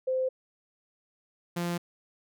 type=tone pair in turn; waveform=sine / sawtooth; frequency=518 / 173.24 Hz; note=C5 / F3; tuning=-17 / -14 cents; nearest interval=octave + perfect fifth; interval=1897 cents; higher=first; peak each=-25 dBFS; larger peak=neither; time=0.07-0.29 / 1.56-1.78 s; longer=neither; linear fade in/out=10 ms; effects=none